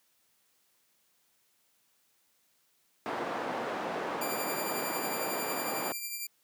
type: band-pass noise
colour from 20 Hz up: white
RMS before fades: -35 dBFS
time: 3.06-5.92 s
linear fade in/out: 0 ms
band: 270 to 940 Hz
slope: 12 dB/octave
type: tone with tremolo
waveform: 5% pulse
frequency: 2370 Hz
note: D7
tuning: 15 cents sharp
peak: -24 dBFS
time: 4.21-6.27 s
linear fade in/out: 5 ms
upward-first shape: triangle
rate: 11 Hz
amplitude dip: 50%
effects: white hiss -71 dBFS RMS until 6.43 s + high-pass 100 Hz 12 dB/octave